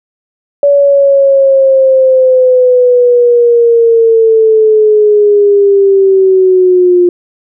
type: linear sweep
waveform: sine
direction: down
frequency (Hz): 571 to 352.1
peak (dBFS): -3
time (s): 0.63-7.09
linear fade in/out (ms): 2
effects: none